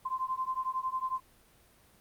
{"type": "beating tone pair", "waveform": "sine", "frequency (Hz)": [1034, 1045], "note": ["C6", "C6"], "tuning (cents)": [-21, -2], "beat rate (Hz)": 11, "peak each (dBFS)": [-34, -34], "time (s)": [0.05, 1.2], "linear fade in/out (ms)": 10, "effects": ["pink hiss -62 dBFS RMS until 2 s", "Opus 32 kbps"]}